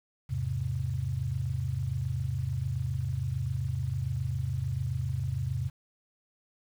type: chord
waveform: sine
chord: E augmented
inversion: none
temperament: equal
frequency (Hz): 82.41 / 103.83 / 130.81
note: E2 / G#2 / B#2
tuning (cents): 0 / 0 / 0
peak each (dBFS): -35 / -34 / -31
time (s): 0.29-5.7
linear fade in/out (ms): 20
effects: 9-bit